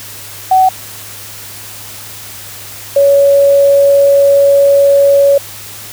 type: tone pair in turn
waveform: sine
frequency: 753 / 560.4 Hz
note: F#5 / C#5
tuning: +30 / +19 cents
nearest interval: perfect fourth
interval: 511 cents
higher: first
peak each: -4 dBFS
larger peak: neither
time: 0.51-0.69 / 2.96-5.38 s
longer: second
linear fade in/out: 5 ms
effects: added 103 Hz sine -38 dBFS peak until 5.92 s + white hiss -29 dBFS RMS until 5.92 s